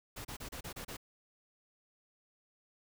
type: noise bursts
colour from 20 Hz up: pink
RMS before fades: -44 dBFS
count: 7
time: 0.16-0.969 s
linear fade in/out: 10 ms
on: 89 ms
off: 31 ms
effects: none